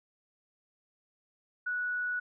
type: tone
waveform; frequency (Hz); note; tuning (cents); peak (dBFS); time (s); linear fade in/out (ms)
sine; 1471; F#6; -11; -30; 1.66-2.2; 10
effects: none